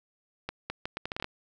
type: accelerating click train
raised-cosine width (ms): 0.3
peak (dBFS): -17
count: 10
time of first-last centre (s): 0.49-1.244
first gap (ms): 210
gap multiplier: 0.74
effects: none